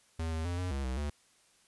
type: tone with pitch steps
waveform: square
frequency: 81.4 / 80.3 / 87.6 / 90.5 / 68.5 / 64.1 / 73.2 Hz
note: E2 / E2 / F2 / F#2 / C#2 / C2 / D2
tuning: -21 / -45 / +6 / -38 / -20 / -35 / -5 cents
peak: -33 dBFS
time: 0.19-1.1 s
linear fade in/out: 5 ms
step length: 130 ms
effects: white hiss -66 dBFS RMS until 1.67 s + resampled to 24000 Hz